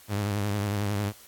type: tone with vibrato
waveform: sawtooth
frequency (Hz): 102.4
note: G#2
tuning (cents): -24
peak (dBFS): -22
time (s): 0.08-1.13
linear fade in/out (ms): 50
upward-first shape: triangle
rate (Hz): 11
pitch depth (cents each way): 69
effects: white hiss -52 dBFS RMS until 1.27 s + AAC 64 kbps